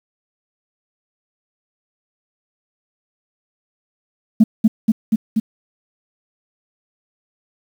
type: tone with echo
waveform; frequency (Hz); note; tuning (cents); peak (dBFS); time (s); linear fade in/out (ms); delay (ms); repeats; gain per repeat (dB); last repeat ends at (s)
sine; 220; A3; 0; -4; 4.4-4.44; 10; 240; 4; -2; 5.4
effects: tanh soft clip ceiling -2 dBFS + 7-bit